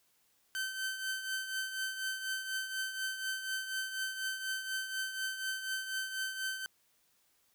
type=tone with tremolo; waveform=sawtooth; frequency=1541 Hz; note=G6; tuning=30 cents flat; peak=-29 dBFS; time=0.55-6.66 s; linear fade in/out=0 ms; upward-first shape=triangle; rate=4.1 Hz; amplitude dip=65%; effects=white hiss -72 dBFS RMS until 7.54 s